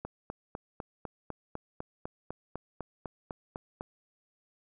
click train, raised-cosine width 1 ms, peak -23 dBFS, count 16, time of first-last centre 0.05-3.809 s, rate 3.99 Hz, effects none

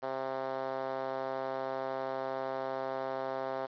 5% pulse tone with band-pass filter, 132.7 Hz, C3, 25 cents sharp, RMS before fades -36 dBFS, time 0.02-3.67 s, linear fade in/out 20 ms, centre 600 Hz, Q 1.7, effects resampled to 11025 Hz + 9-bit

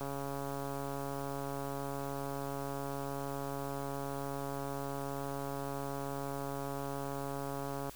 click train, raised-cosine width 1 ms, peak -26 dBFS, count 1097, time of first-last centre 0.01-7.895 s, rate 139 Hz, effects added 54 Hz sine -58 dBFS peak until 7.95 s + white hiss -53 dBFS RMS until 7.95 s

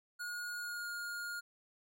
square tone with pitch glide, 1441 to 1422.8 Hz, F#6 to F6, -46 to +32 cents, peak -40 dBFS, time 0.19-1.41 s, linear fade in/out 20 ms, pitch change -22 cents, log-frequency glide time 0.58-0.9 s, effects none

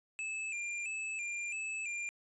square tone with vibrato, 2500 Hz, D#7, 8 cents sharp, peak -37 dBFS, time 0.19-2.09 s, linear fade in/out 0 ms, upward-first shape square, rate 1.5 Hz, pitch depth 76 cents each way, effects resampled to 22050 Hz

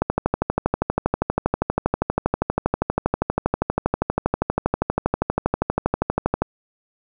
click train, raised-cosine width 1 ms, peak -4 dBFS, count 81, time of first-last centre 0.02-6.42 s, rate 12.5 Hz, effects none

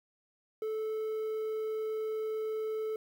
triangle tone with quantisation, 436.5 Hz, A4, 14 cents flat, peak -30 dBFS, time 0.62-2.96 s, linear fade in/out 2 ms, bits 10, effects none

